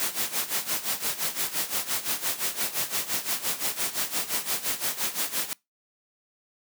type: noise with tremolo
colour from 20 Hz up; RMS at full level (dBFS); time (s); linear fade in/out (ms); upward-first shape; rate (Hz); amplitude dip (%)
white; -26; 0-5.53; 0; sine; 5.8; 80
effects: noise-tail reverb RT60 0.2 s tail -24 dB re dry + high-pass 150 Hz 12 dB/octave